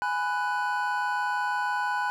triangle tone cluster, 831 / 997 / 1484 Hz, G#5 / B5 / F#6, +1 / +16 / +5 cents, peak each -28 dBFS, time 0.02-2.1 s, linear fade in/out 0 ms, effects none

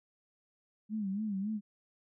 sine tone with vibrato, 204.4 Hz, G#3, 27 cents flat, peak -32 dBFS, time 0.89-1.61 s, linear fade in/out 50 ms, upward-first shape sine, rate 3.6 Hz, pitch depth 120 cents each way, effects none

